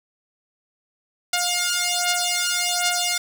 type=beating tone pair; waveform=5% pulse; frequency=709 / 710.3 Hz; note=F5 / F5; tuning=+26 / +29 cents; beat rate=1.3 Hz; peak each=-12 dBFS; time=1.33-3.18 s; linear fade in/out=5 ms; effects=none